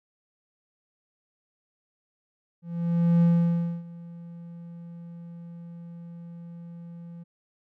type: tone with ADSR envelope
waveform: triangle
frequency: 170.2 Hz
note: F3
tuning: 44 cents flat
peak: -14 dBFS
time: 2.62-7.24 s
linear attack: 600 ms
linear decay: 610 ms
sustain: -23 dB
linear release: 16 ms
effects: none